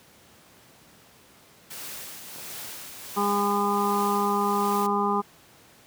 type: noise with tremolo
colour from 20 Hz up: white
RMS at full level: -37 dBFS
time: 1.7-4.87 s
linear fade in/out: 10 ms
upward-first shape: triangle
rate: 1.4 Hz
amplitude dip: 50%
type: clicks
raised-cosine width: 1 ms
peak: -31 dBFS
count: 2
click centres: 2.36 / 2.385 s
type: harmonic tone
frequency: 203.2 Hz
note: G#3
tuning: 38 cents flat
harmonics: 1 / 2 / 4 / 5 / 6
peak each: -28 / -28 / -28 / -28 / -28 dBFS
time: 3.16-5.22 s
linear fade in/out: 20 ms
effects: pink hiss -54 dBFS RMS until 5.86 s + high-pass 100 Hz 12 dB/octave